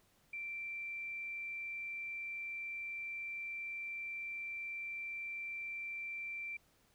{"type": "tone", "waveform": "sine", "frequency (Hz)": 2349, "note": "D7", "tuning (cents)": 0, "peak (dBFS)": -40, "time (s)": [0.33, 6.57], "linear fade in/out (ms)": 5, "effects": ["pink hiss -71 dBFS RMS until 6.94 s"]}